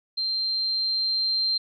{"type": "tone with level ramp", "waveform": "sine", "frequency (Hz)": 4155, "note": "C8", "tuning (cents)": -13, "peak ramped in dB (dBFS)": [-24, -21], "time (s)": [0.17, 1.58], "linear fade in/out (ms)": 10, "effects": []}